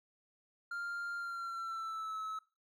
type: tone with pitch glide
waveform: triangle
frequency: 1396.9 to 1295.8 Hz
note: F6 to E6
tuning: 0 to -30 cents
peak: -36 dBFS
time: 0.71-2.39 s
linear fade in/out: 5 ms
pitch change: -130 cents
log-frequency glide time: 1.17-2.19 s
effects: noise-tail reverb RT60 0.3 s tail -20 dB re dry